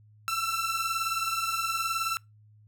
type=beating tone pair; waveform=sawtooth; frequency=1329 / 1348 Hz; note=E6 / E6; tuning=+14 / +38 cents; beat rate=19 Hz; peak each=-27 dBFS; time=0.28-2.17 s; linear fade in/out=0 ms; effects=noise-tail reverb RT60 0.2 s tail -25 dB re dry + added 106 Hz sine -54 dBFS peak until 2.67 s